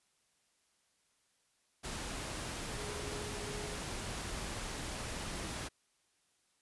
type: tone in noise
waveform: sine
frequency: 415.3 Hz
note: G#4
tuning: in tune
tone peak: -45 dBFS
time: 2.77-3.78 s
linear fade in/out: 20 ms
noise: pink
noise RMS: -41 dBFS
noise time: 1.83-5.69 s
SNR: -7 dB
effects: white hiss -75 dBFS RMS until 6.61 s + resampled to 24000 Hz